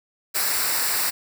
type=noise with comb filter; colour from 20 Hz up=white; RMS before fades=-23 dBFS; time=0.34-1.11 s; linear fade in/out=20 ms; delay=0.31 ms; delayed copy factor=-0.65; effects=none